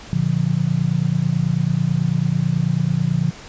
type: chord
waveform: sine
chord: Bb major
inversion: none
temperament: just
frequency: 116.54 / 145.68 / 174.81 Hz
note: Bb2 / D3 / F3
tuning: 0 / -14 / +2 cents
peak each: -24 / -19 / -20 dBFS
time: 0.13-3.31 s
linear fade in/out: 0 ms
effects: pink hiss -39 dBFS RMS until 3.48 s + resampled to 16000 Hz